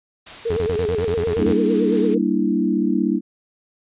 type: noise with tremolo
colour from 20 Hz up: white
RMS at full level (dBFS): -35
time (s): 0.26-2.15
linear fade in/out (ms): 10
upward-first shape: triangle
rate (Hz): 4.2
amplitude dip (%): 25
type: tone with vibrato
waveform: sine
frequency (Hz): 440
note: A4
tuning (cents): 0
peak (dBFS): -19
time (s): 0.45-2.18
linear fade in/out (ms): 10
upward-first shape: triangle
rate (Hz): 8.9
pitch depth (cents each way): 130
type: tone bursts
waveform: sawtooth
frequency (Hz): 87.31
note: F2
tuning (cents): 0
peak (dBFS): -20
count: 11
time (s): 0.5-1.525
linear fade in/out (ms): 0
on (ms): 65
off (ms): 31
type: chord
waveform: sine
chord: E half-diminished seventh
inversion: first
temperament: equal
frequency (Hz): 196 / 233.1 / 293.7 / 329.6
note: G3 / Bb3 / D4 / E4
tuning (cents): 0 / 0 / 0 / 0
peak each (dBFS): -22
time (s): 1.37-3.21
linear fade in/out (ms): 50
effects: resampled to 8000 Hz